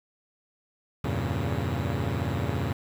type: chord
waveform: sawtooth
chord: E diminished seventh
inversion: none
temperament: equal with one note detuned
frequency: 83.56 / 98 / 116.54 / 138.59 Hz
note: E2 / G2 / Bb2 / Db3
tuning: +24 / 0 / 0 / 0 cents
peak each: -28 dBFS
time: 1.04-2.73 s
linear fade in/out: 5 ms
effects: low-pass 3000 Hz 12 dB/octave + 8-bit